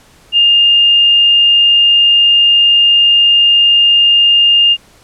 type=tone; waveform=sine; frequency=2817 Hz; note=F7; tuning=14 cents sharp; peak=-5 dBFS; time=0.32-4.77 s; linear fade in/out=50 ms; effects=pink hiss -45 dBFS RMS until 5.03 s + low-pass 11000 Hz 12 dB/octave